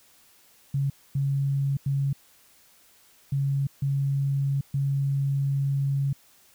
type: tone bursts at uneven times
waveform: sine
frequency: 138.59 Hz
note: C#3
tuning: in tune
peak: -22 dBFS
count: 6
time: 0.74-0.9 / 1.15-1.77 / 1.86-2.13 / 3.32-3.67 / 3.82-4.61 / 4.74-6.13 s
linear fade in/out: 5 ms
effects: white hiss -58 dBFS RMS until 6.54 s